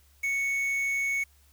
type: tone with quantisation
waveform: triangle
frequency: 2217 Hz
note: C#7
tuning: in tune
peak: -24 dBFS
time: 0.23-1.24 s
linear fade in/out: 10 ms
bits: 7
effects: added 70 Hz sine -59 dBFS peak until 1.52 s + white hiss -64 dBFS RMS until 1.52 s